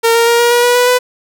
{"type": "tone with pitch steps", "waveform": "sawtooth", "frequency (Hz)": [459.3, 464.6, 470, 475.5, 481, 486.6, 492.3, 498], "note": ["A#4", "A#4", "A#4", "A#4", "B4", "B4", "B4", "B4"], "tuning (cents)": [-26, -6, 14, 34, -46, -26, -6, 14], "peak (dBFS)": -4, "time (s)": [0.03, 0.99], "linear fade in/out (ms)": 20, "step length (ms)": 120, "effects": []}